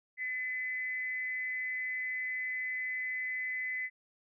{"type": "tone with frequency modulation", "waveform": "sine", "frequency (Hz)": 2022, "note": "B6", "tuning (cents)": 40, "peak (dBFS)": -33, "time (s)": [0.17, 3.9], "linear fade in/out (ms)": 50, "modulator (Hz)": 250, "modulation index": 0.35, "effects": []}